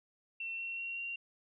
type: tone with pitch steps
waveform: sine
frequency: 2703 / 2722 / 2741 / 2760 Hz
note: E7 / F7 / F7 / F7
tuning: +43 / -45 / -33 / -21 cents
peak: -37 dBFS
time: 0.4-1.16 s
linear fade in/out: 5 ms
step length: 190 ms
effects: none